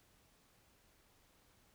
silence, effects pink hiss -70 dBFS RMS until 1.74 s

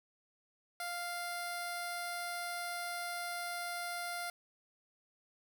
10% pulse tone with notch filter, 698.5 Hz, F5, in tune, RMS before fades -40 dBFS, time 0.8-4.3 s, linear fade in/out 2 ms, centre 3000 Hz, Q 1.3, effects none

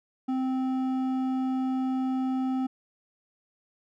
sine tone with hard clipping, 260.3 Hz, C4, 9 cents flat, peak -27 dBFS, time 0.28-2.67 s, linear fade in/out 10 ms, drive 8 dB, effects none

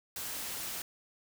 white noise, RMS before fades -39 dBFS, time 0.16-0.82 s, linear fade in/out 2 ms, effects none

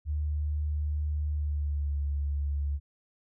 sine tone with pitch glide, 74.8 to 71.55 Hz, D2 to D2, +32 to -45 cents, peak -27 dBFS, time 0.05-2.8 s, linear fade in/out 50 ms, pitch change -77 cents, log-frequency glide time 1.28-1.99 s, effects none

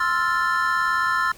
triangle chord, F major seventh, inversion second, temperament equal, 1046.5 / 1318.5 / 1396.9 / 1760 Hz, C6 / E6 / F6 / A6, 0 / 0 / 0 / 0 cents, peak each -23 dBFS, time 0-1.32 s, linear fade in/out 5 ms, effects pink hiss -47 dBFS RMS until 1.37 s

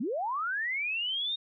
sine linear sweep, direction up, 186.6 to 3729 Hz, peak -29 dBFS, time 0-1.36 s, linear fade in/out 10 ms, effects none

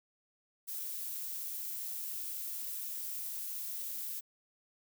violet noise, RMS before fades -40 dBFS, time 0.67-4.21 s, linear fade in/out 20 ms, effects none

